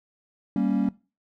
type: chord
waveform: triangle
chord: G diminished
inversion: none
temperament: equal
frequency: 196 / 233.1 / 277.2 Hz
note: G3 / Bb3 / Db4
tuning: 0 / 0 / 0 cents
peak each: -23 dBFS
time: 0.56-0.89 s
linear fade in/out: 2 ms
effects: noise-tail reverb RT60 0.3 s tail -20 dB re dry + tanh soft clip ceiling -11 dBFS